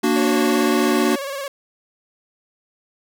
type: chord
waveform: square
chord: Bb augmented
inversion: none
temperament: equal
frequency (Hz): 233.1 / 293.7 / 370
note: Bb3 / D4 / F#4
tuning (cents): 0 / 0 / 0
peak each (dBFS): -21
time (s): 0.03-1.16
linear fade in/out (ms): 10
type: tone with vibrato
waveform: sawtooth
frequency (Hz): 554.4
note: C#5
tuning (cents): 0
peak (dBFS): -22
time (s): 0.16-1.48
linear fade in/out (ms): 2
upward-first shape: square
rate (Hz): 18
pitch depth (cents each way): 42
effects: none